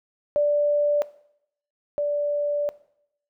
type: tone pair in turn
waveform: sine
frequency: 586 / 583.6 Hz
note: D5 / D5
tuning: -4 / -11 cents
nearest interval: unison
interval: 7 cents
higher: first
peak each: -17 / -21 dBFS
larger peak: first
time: 0.36-1.02 / 1.98-2.69 s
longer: second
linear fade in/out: 0 ms
effects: noise-tail reverb RT60 0.7 s tail -18 dB re dry